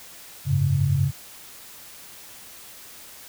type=chord; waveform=sine; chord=F# suspended second; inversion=none; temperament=equal with one note detuned; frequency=92.5 / 102.99 / 138.59 Hz; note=F#2 / G#2 / C#3; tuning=0 / -14 / 0 cents; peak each=-25 / -25 / -20 dBFS; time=0.45-1.12 s; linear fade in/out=50 ms; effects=white hiss -44 dBFS RMS until 3.28 s